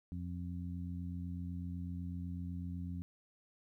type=harmonic tone; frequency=88 Hz; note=F2; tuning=14 cents sharp; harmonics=1 / 2 / 3; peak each=-41 / -43 / -48 dBFS; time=0.12-3.02 s; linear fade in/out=0 ms; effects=13-bit